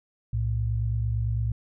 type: tone pair together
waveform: sine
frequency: 62.6 / 111.54 Hz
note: B1 / A2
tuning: +24 / +24 cents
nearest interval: minor seventh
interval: 1000 cents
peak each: -28 / -25 dBFS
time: 0.33-1.52 s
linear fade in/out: 5 ms
effects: none